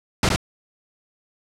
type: noise with echo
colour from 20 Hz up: pink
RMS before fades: -17 dBFS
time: 0.23-0.29 s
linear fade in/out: 2 ms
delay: 71 ms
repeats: 1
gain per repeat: -3 dB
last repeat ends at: 0.361 s
effects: low-pass 7000 Hz 12 dB/octave

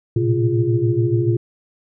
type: tone cluster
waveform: sine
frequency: 111.8 / 118.8 / 132.1 / 346 / 411 Hz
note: A2 / A#2 / C3 / F4 / G#4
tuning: +28 / +33 / +17 / -16 / -18 cents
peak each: -22 / -19 / -24 / -19 / -28 dBFS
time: 0.16-1.37 s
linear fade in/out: 5 ms
effects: none

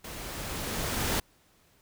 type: noise with level ramp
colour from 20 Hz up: pink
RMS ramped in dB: -41 to -28 dBFS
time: 0.04-1.2 s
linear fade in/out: 5 ms
effects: pink hiss -64 dBFS RMS until 1.81 s

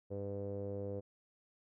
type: tone with low-pass filter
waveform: sawtooth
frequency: 100 Hz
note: G2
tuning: 35 cents sharp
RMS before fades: -41 dBFS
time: 0.1-1.01 s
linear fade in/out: 20 ms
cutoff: 490 Hz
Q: 6.5
effects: none

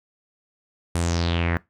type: tone with low-pass filter sweep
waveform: sawtooth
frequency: 85 Hz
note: F2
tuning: 46 cents flat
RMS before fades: -23 dBFS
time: 0.95-1.57 s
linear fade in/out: 0 ms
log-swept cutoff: 10000 to 1700 Hz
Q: 4.2
effects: noise-tail reverb RT60 0.2 s tail -22 dB re dry

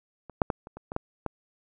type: clicks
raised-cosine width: 1 ms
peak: -28 / -6 / -12 / -28 / -27 / -21 / -13 / -15 dBFS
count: 8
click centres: 0.297 / 0.418 / 0.502 / 0.671 / 0.77 / 0.919 / 0.964 / 1.263 s
effects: none

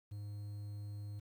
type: tone with quantisation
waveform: triangle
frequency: 102.8 Hz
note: G#2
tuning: 17 cents flat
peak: -40 dBFS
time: 0.11-1.2 s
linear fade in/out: 10 ms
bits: 11
effects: none

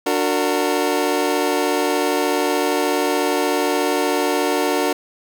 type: chord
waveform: 25% pulse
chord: D augmented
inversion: none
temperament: just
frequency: 293.7 / 367.1 / 458.9 Hz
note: D4 / F#4 / A#4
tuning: 0 / -14 / -27 cents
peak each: -18 dBFS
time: 0.06-4.93 s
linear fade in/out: 5 ms
effects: none

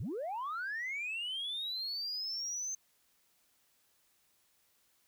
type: linear sweep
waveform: sine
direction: up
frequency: 76.8 to 6300 Hz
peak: -34 dBFS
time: 0-2.75 s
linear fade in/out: 5 ms
effects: tanh soft clip ceiling -33 dBFS + white hiss -72 dBFS RMS until 5.07 s

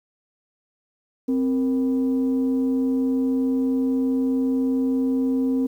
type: tone pair together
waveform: sine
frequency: 261.6 / 466.2 Hz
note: C4 / A#4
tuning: 0 / 0 cents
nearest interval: minor seventh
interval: 1000 cents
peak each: -18 / -28 dBFS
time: 1.28-5.67 s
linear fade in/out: 10 ms
effects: tanh soft clip ceiling -14 dBFS + 9-bit

